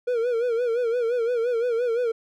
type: tone with vibrato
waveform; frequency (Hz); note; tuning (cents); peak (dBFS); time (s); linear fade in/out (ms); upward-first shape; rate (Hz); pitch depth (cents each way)
triangle; 474.4; A#4; +30; -19; 0.07-2.12; 10; sine; 5.8; 90
effects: none